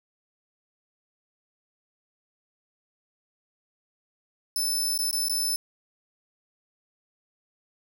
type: tone with dropouts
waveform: 20% pulse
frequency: 5274 Hz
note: E8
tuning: in tune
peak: -19 dBFS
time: 4.56-5.56 s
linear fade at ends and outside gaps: 1 ms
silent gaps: 4.977-4.989 / 5.111-5.129 / 5.284-5.296 s
effects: none